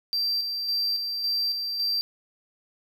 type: tone with tremolo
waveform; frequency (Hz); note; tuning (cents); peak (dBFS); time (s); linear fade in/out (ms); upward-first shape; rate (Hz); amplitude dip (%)
triangle; 4701; D8; +1; -22; 0.13-2.01; 0; square; 1.8; 40
effects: none